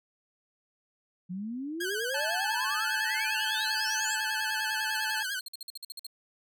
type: exponential sweep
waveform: sine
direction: up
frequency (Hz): 173.7 to 8000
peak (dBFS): -33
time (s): 1.29-4.17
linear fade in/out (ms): 20
type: tone with vibrato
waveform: sawtooth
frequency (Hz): 1567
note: G6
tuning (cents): -1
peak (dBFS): -28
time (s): 1.8-5.4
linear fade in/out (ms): 10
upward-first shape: sine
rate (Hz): 10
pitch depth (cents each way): 96
type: harmonic tone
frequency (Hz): 870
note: A5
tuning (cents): -20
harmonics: 1 / 2 / 3 / 5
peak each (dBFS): -36 / -35 / -40 / -39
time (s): 2.14-5.23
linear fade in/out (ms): 5
type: tone bursts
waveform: sawtooth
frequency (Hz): 4231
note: C8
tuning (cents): +19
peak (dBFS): -35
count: 16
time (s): 4.95-6.067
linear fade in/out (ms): 2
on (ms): 22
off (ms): 51
effects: none